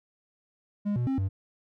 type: tone with pitch steps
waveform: triangle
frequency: 205.1 / 121.7 / 267.2 / 96.3 Hz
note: G#3 / B2 / C4 / G2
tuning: -21 / -25 / +36 / -30 cents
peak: -23 dBFS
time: 0.85-1.29 s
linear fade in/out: 20 ms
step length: 110 ms
effects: none